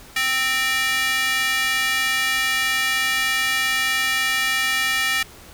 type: tone with high-pass filter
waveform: square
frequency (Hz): 261.6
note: C4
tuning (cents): 0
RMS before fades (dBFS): -21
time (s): 0.16-5.23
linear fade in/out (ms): 5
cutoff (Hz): 2000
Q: 2.3
effects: pink hiss -44 dBFS RMS until 5.53 s